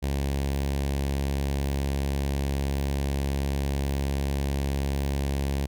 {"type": "tone with notch filter", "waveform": "sawtooth", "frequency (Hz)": 69.3, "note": "C#2", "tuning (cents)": 0, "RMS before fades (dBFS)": -27, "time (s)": [0.02, 5.67], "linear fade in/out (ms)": 20, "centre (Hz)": 1300, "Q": 1.6, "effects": []}